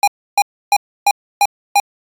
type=tone bursts; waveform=square; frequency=811 Hz; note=G#5; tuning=41 cents flat; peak=-9 dBFS; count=6; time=0.03-1.8 s; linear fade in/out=2 ms; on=45 ms; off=300 ms; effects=AAC 64 kbps